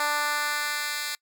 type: tone with high-pass filter sweep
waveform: 10% pulse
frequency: 295.2 Hz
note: D4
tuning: 9 cents sharp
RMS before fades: -28 dBFS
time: 0-1.15 s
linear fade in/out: 2 ms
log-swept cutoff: 890 to 2700 Hz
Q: 1
effects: noise-tail reverb RT60 0.1 s tail -25 dB re dry